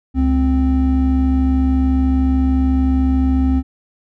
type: tone pair together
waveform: triangle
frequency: 69.29 / 261.6 Hz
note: C#2 / C4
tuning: 0 / 0 cents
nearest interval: octave + major seventh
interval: 2300 cents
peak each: -13 dBFS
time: 0.14-3.63 s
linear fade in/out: 50 ms
effects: none